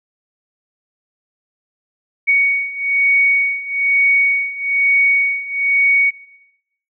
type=beating tone pair; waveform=sine; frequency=2235 / 2236.1 Hz; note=C#7 / C#7; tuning=+14 / +14 cents; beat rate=1.1 Hz; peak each=-17 / -14 dBFS; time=2.27-6.11 s; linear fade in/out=20 ms; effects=noise-tail reverb RT60 0.8 s tail -17 dB re dry